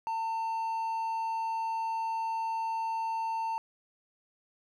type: tone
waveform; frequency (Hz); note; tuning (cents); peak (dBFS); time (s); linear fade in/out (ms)
triangle; 900; A5; +39; -28; 0.07-3.58; 0
effects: none